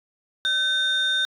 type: tone pair together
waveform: sine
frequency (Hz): 1531 / 3641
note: G6 / A#7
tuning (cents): -41 / -41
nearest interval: octave + minor third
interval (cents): 1500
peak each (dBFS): -22 / -20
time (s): 0.45-1.25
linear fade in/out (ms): 0
effects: tanh soft clip ceiling -16 dBFS